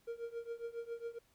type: tone with tremolo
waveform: triangle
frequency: 466.2 Hz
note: A#4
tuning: in tune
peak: -35 dBFS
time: 0.07-1.19 s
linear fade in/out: 10 ms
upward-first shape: triangle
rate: 7.3 Hz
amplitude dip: 95%
effects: pink hiss -72 dBFS RMS until 1.34 s